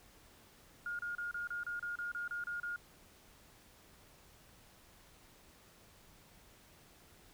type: tone bursts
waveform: sine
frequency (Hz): 1423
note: F6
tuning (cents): +32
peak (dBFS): -37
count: 12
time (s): 0.86-2.761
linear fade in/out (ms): 2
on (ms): 130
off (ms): 31
effects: pink hiss -62 dBFS RMS until 7.33 s